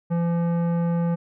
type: tone with tanh clipping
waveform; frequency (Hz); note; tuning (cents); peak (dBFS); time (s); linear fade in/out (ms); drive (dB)
triangle; 170.2; F3; -44; -22; 0.1-1.16; 20; 18
effects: none